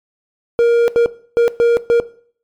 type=tone bursts at uneven times; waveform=triangle; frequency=470 Hz; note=A#4; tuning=14 cents sharp; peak=-6 dBFS; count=5; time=0.59-0.88 / 0.96-1.06 / 1.37-1.48 / 1.6-1.77 / 1.9-2 s; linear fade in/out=0 ms; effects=noise-tail reverb RT60 0.5 s tail -18 dB re dry + MP3 96 kbps